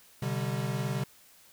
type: chord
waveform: square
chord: C suspended second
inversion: none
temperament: equal with one note detuned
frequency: 128.05 / 146.83 / 196 Hz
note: C3 / D3 / G3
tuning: -37 / 0 / 0 cents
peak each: -33 / -35 / -37 dBFS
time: 0.22-1.04 s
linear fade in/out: 5 ms
effects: white hiss -58 dBFS RMS until 1.52 s